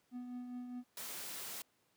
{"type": "tone with tremolo", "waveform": "triangle", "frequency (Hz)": 246.9, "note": "B3", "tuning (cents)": 0, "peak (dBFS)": -38, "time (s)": [0.11, 0.84], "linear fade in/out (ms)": 50, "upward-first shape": "triangle", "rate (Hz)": 4.9, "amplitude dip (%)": 45}
{"type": "noise", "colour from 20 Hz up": "white", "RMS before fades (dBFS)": -45, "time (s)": [0.97, 1.62], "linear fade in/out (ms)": 2}
{"effects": ["pink hiss -75 dBFS RMS until 1.96 s", "high-pass 150 Hz 12 dB/octave"]}